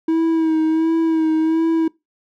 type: tone with vibrato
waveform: triangle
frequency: 321.7 Hz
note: E4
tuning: 42 cents flat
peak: -12 dBFS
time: 0.08-1.88 s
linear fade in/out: 5 ms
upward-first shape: sine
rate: 1.4 Hz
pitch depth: 32 cents each way
effects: noise-tail reverb RT60 0.2 s tail -22 dB re dry